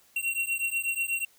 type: beating tone pair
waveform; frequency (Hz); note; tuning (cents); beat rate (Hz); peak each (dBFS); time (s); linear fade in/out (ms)
square; 2734 / 2742.2; F7 / F7; -37 / -32; 8.2; -31 / -31; 0.16-1.25; 5
effects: white hiss -61 dBFS RMS until 1.38 s